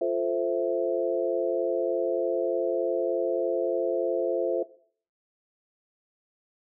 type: chord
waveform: sine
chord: F major seventh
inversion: none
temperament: equal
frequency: 349.2 / 440 / 523.3 / 659.3 Hz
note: F4 / A4 / C5 / E5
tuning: 0 / 0 / 0 / 0 cents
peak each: -29 / -30 / -28 / -29 dBFS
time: 0.01-4.63 s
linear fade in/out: 5 ms
effects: noise-tail reverb RT60 0.5 s tail -17 dB re dry